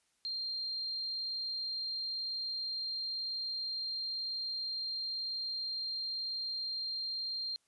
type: tone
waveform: sine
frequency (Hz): 4187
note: C8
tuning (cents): 0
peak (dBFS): -35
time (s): 0.25-7.56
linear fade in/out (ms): 0
effects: white hiss -75 dBFS RMS until 7.67 s + resampled to 24000 Hz